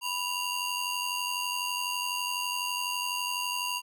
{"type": "ring-modulated tone", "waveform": "sawtooth", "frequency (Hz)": 1884, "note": "A#6", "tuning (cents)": 18, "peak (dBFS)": -23, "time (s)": [0.01, 3.82], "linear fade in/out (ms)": 50, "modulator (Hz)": 896, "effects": []}